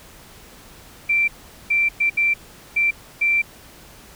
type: tone bursts at uneven times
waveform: sine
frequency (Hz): 2349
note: D7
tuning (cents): 0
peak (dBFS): -15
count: 6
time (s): 1.09-1.28 / 1.7-1.89 / 2-2.1 / 2.17-2.34 / 2.76-2.91 / 3.21-3.42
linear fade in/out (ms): 10
effects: pink hiss -45 dBFS RMS until 4.15 s